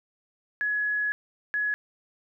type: tone bursts at uneven times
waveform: sine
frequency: 1687 Hz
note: G#6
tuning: 27 cents sharp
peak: -24 dBFS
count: 2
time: 0.61-1.12 / 1.54-1.74 s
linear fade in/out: 0 ms
effects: none